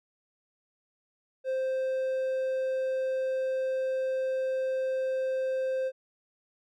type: tone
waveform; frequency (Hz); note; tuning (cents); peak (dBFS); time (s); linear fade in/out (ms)
triangle; 523.3; C5; 0; -25; 1.44-5.92; 50
effects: none